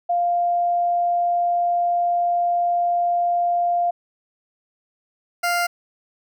sine / 20% pulse tone pair in turn, 698.5 / 698.5 Hz, F5 / F5, 0 / 0 cents, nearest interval unison, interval 0 cents, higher neither, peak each -17 / -14 dBFS, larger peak second, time 0.09-3.91 / 5.43-5.67 s, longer first, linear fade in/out 10 ms, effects none

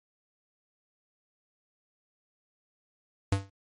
square tone with exponential decay, 98 Hz, G2, in tune, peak -20 dBFS, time 3.32-3.5 s, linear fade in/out 5 ms, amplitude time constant 38 ms, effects MP3 48 kbps

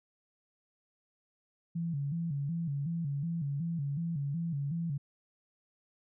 sine tone with vibrato, 154 Hz, D#3, 17 cents flat, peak -31 dBFS, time 1.75-4.98 s, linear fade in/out 10 ms, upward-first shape square, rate 2.7 Hz, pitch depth 150 cents each way, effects none

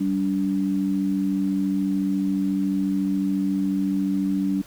sine tone pair together, 193.7 / 287.8 Hz, G3 / D4, -20 / -35 cents, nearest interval perfect fifth, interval 685 cents, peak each -23 dBFS, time 0-4.62 s, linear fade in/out 10 ms, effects pink hiss -48 dBFS RMS until 4.66 s

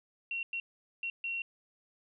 sine tone bursts at uneven times, 2735 Hz, F7, 37 cents flat, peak -33 dBFS, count 4, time 0.31-0.43 / 0.53-0.6 / 1.03-1.1 / 1.24-1.42 s, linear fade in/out 2 ms, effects none

